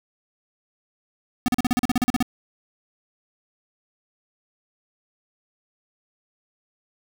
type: tone bursts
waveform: square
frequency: 248.7 Hz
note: B3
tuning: 12 cents sharp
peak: -18 dBFS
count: 13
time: 1.46-2.226 s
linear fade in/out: 0 ms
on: 22 ms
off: 40 ms
effects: none